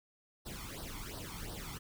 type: noise with flanger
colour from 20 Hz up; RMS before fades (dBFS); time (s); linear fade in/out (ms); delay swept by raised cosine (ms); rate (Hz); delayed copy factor
pink; -44; 0.45-1.79; 20; 0.21 to 0.93; 2.8; +0.8
effects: none